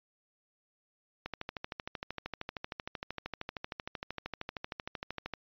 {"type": "click train", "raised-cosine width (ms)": 0.3, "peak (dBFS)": -21, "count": 54, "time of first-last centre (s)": [1.26, 5.337], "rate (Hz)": 13, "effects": ["resampled to 11025 Hz"]}